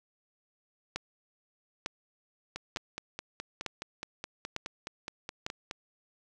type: two click trains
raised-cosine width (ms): 0.2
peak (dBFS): -20 / -16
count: 16 / 6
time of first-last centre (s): 2.56-5.711 / 0.96-5.465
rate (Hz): 4.76 / 1.11
effects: none